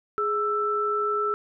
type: tone pair together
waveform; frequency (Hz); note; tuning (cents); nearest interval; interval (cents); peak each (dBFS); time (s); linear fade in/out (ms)
sine; 417.3 / 1325; G#4 / E6; +8 / +9; octave + minor sixth; 2001; -27 / -24; 0.18-1.34; 0
effects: none